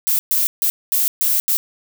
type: noise bursts at uneven times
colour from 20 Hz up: violet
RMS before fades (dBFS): -17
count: 6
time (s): 0.07-0.19 / 0.31-0.47 / 0.62-0.7 / 0.92-1.08 / 1.21-1.4 / 1.48-1.57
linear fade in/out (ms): 0
effects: none